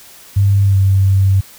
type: tone with pitch glide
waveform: sine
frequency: 99.3 to 96.7 Hz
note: G2 to G2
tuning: +23 to -23 cents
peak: -8 dBFS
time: 0.36-1.41 s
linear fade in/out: 10 ms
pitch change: -46 cents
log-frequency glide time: 0.64-0.77 s
effects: white hiss -40 dBFS RMS until 1.58 s